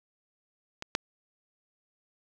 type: clicks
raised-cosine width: 0.2 ms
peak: -19 / -8 dBFS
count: 2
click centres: 0.824 / 0.951 s
effects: none